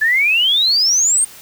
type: exponential sweep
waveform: sine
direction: up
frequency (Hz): 1707 to 8870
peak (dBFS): -11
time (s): 0.01-1.25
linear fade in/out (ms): 10
effects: white hiss -39 dBFS RMS until 1.41 s